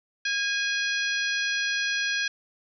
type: harmonic tone with a mistuned harmonic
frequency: 830.6 Hz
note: G#5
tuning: in tune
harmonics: 2 / 3 / 4 / 5 / 6 / 7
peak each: -27 / -31 / -33 / -35 / -37 / -38 dBFS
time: 0.25-2.28 s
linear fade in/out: 5 ms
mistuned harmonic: 2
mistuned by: -31 cents
effects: none